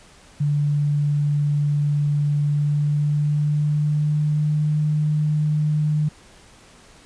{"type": "tone with pitch glide", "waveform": "sine", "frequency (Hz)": [146.1, 151.51], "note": ["D3", "D#3"], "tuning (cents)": [-9, -46], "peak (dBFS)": -17, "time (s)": [0.4, 6.09], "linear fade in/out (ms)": 10, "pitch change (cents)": 63, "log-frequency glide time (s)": [2.4, 4.81], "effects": ["pink hiss -49 dBFS RMS until 7.05 s", "resampled to 22050 Hz"]}